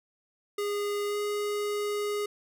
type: tone with pitch glide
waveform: square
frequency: 410 to 413.8 Hz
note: G#4 to G#4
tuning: -22 to -6 cents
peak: -29 dBFS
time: 0.58-2.26 s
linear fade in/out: 5 ms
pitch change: +16 cents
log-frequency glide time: 1.07-1.17 s
effects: none